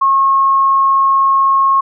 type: tone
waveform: sine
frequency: 1086 Hz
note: C#6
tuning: 36 cents flat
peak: -8 dBFS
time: 0.01-1.81 s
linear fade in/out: 10 ms
effects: none